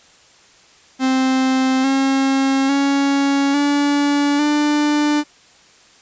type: tone with pitch steps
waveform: 45% pulse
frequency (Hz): 261.6 / 269.9 / 278.4 / 287.3 / 296.4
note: C4 / C#4 / C#4 / D4 / D4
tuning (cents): 0 / -46 / +8 / -38 / +16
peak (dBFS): -14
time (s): 0.99-5.24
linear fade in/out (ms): 50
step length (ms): 850
effects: white hiss -49 dBFS RMS until 6.01 s + resampled to 16000 Hz